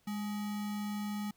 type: tone with sample-and-hold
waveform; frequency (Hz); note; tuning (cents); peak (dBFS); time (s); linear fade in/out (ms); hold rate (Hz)
sine; 206.5; G#3; -10; -34; 0.07-1.31; 5; 1050
effects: pink hiss -71 dBFS RMS until 1.36 s